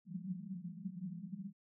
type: band-pass noise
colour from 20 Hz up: white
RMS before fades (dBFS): -45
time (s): 0.05-1.53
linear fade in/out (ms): 50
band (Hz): 170 to 200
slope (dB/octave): 96
effects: none